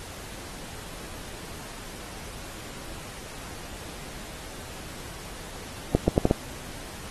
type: accelerating click train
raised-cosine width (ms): 2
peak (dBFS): -5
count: 5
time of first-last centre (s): 5.95-6.311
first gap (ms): 130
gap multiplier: 0.76
effects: pink hiss -41 dBFS RMS until 7.1 s + AAC 32 kbps